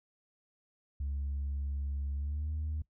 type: tone with pitch glide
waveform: sine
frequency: 70 to 76.78 Hz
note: C#2 to D#2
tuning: +18 to -22 cents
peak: -31 dBFS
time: 1-2.82 s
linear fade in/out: 5 ms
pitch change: +160 cents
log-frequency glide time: 2.15-2.5 s
effects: noise-tail reverb RT60 0.1 s tail -21 dB re dry + tanh soft clip ceiling -30 dBFS